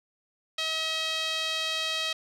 sawtooth tone with band-pass filter, 639 Hz, D#5, 46 cents sharp, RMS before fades -30 dBFS, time 0.58-2.13 s, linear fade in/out 5 ms, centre 3600 Hz, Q 2.3, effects none

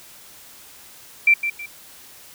sine tone with echo, 2349 Hz, D7, in tune, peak -10 dBFS, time 1.27-1.34 s, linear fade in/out 5 ms, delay 160 ms, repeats 2, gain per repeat -10 dB, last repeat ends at 1.66 s, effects white hiss -45 dBFS RMS until 2.34 s

